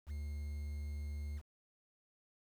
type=tone with quantisation; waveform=triangle; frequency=73.42 Hz; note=D2; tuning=in tune; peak=-37 dBFS; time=0.06-1.42 s; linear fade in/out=50 ms; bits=10; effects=none